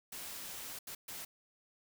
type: noise bursts at uneven times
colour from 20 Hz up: white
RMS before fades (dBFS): -45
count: 3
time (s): 0.12-0.79 / 0.87-0.95 / 1.08-1.25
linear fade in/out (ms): 5
effects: none